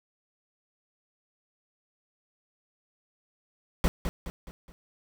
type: noise with echo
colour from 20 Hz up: brown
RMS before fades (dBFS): -22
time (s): 3.84-3.88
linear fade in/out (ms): 0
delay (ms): 210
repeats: 4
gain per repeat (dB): -7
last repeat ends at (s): 4.72
effects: none